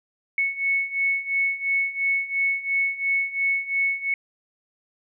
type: beating tone pair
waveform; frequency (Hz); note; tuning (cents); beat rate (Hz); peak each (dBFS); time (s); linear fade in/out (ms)
sine; 2206 / 2208.9; C#7 / C#7; -9 / -7; 2.9; -26 / -23; 0.38-4.14; 2
effects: none